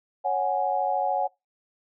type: chord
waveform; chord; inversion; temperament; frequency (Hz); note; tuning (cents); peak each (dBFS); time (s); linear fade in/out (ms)
sine; C# suspended fourth; none; equal with one note detuned; 554.4 / 740 / 833.5; C#5 / F#5 / G#5; 0 / 0 / +6; -29 / -25 / -27; 0.24-1.28; 20
effects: noise-tail reverb RT60 0.2 s tail -23 dB re dry